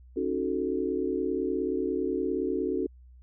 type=chord; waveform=sine; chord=D# half-diminished seventh; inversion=third; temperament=equal with one note detuned; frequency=274 / 311.1 / 370 / 440 Hz; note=C#4 / D#4 / F#4 / A4; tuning=-20 / 0 / 0 / 0 cents; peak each=-32 / -34 / -30 / -32 dBFS; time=0.16-2.87 s; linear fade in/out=10 ms; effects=added 62 Hz sine -49 dBFS peak until 3.22 s